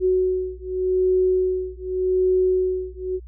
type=beating tone pair; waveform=sine; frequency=370 / 370.85 Hz; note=F#4 / F#4; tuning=0 / +4 cents; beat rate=0.85 Hz; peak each=-21 / -21 dBFS; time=0-3.2 s; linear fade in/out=50 ms; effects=added 60 Hz sine -37 dBFS peak until 3.27 s